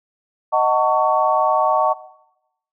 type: chord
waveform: sine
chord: D# half-diminished seventh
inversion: none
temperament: just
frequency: 622.3 / 746.7 / 896 / 1120.1 Hz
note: D#5 / F#5 / A5 / C#6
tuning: 0 / +16 / +31 / +18 cents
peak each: -19 dBFS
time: 0.52-1.94 s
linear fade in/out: 20 ms
effects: noise-tail reverb RT60 0.8 s tail -17 dB re dry